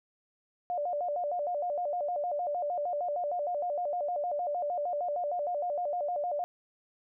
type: tone with vibrato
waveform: sine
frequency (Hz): 645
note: E5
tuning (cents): -38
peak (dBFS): -29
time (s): 0.7-6.44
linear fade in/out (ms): 0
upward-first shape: square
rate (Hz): 6.5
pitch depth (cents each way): 170
effects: none